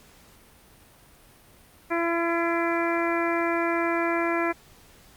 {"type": "harmonic tone", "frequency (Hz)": 337.6, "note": "E4", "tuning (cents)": 41, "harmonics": [1, 2, 3, 4, 5, 6, 7], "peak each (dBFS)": [-26, -29, -31, -32, -33, -34, -34], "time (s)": [1.9, 4.53], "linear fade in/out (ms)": 20, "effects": ["pink hiss -54 dBFS RMS until 5.16 s", "Opus 48 kbps"]}